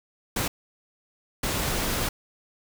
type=noise bursts at uneven times; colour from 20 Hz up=pink; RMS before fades=-27 dBFS; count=2; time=0.36-0.48 / 1.43-2.09 s; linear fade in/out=5 ms; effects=none